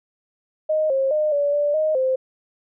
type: tone with pitch steps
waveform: sine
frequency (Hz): 621 / 537 / 610 / 575 / 584 / 622 / 521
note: D#5 / C5 / D#5 / D5 / D5 / D#5 / C5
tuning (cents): -3 / +45 / -34 / -37 / -10 / -1 / -7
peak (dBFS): -17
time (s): 0.69-2.16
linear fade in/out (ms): 10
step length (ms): 210
effects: none